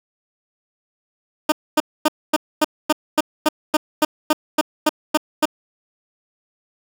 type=tone bursts; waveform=15% pulse; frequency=306.1 Hz; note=D#4; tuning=28 cents flat; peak=-6 dBFS; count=15; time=1.49-5.455 s; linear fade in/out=5 ms; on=31 ms; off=250 ms; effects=none